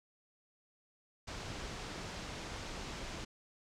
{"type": "low-pass noise", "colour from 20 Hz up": "pink", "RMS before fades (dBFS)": -44, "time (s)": [1.27, 3.25], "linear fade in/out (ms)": 10, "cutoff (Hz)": 6900, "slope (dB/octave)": 24, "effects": []}